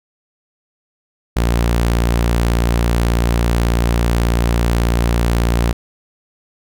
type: tone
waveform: sawtooth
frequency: 58.27 Hz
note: A#1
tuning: in tune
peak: -9 dBFS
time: 1.36-5.73 s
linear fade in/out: 10 ms
effects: none